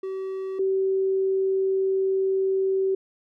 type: tone pair in turn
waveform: triangle / sine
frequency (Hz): 382 / 383.7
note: G4 / G4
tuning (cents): -45 / -37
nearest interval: unison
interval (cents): 8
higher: second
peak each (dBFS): -26 / -20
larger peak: second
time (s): 0.03-0.59 / 0.59-2.95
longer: second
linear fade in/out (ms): 5
effects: none